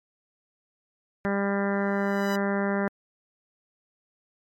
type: harmonic tone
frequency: 199.2 Hz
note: G3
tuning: 28 cents sharp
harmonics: 1 / 2 / 3 / 4 / 5 / 6 / 7 / 8 / 9 / 10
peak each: -26 / -30 / -31 / -36 / -37 / -40 / -37 / -37 / -37 / -42 dBFS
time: 1.25-2.88 s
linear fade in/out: 0 ms
type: tone with exponential growth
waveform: 10% pulse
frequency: 987.8 Hz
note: B5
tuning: in tune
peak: -25 dBFS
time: 1.71-2.36 s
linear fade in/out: 5 ms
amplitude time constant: 140 ms
effects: MP3 64 kbps